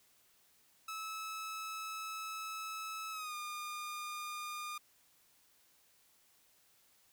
sawtooth tone with pitch glide, 1300 to 1212.9 Hz, E6 to D#6, -24 to -45 cents, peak -37 dBFS, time 0.88-4.78 s, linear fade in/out 5 ms, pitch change -121 cents, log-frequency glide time 3.11-3.35 s, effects white hiss -69 dBFS RMS until 7.12 s

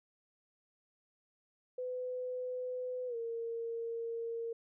sine tone with pitch glide, 503 to 461.3 Hz, B4 to A#4, +32 to -18 cents, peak -36 dBFS, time 1.78-4.53 s, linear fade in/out 5 ms, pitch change -150 cents, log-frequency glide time 3.07-3.16 s, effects none

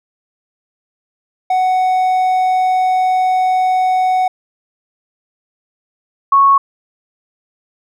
triangle / sine tone pair in turn, 743 / 1104.3 Hz, F#5 / C#6, +7 / -7 cents, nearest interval perfect fifth, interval 686 cents, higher second, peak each -9 / -6 dBFS, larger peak second, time 1.5-4.28 / 6.32-6.58 s, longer first, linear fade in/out 5 ms, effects none

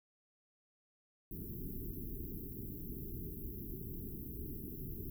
pink band-stop noise, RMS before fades -44 dBFS, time 1.31-5.1 s, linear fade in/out 2 ms, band 420 to 12000 Hz, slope 96 dB/octave, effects none

